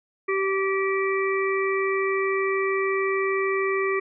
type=harmonic tone; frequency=387.6 Hz; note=G4; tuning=20 cents flat; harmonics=1 / 3 / 5 / 6; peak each=-23 / -29 / -30 / -31 dBFS; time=0.28-4 s; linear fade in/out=10 ms; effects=none